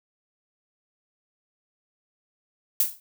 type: noise with exponential decay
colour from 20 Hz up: violet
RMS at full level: -17 dBFS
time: 2.8-3 s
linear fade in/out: 2 ms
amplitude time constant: 42 ms
effects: none